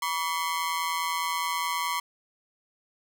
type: ring-modulated tone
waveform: sawtooth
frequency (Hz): 1055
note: C6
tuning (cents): +14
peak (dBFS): -20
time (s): 0.02-2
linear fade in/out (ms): 5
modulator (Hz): 84.8
effects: none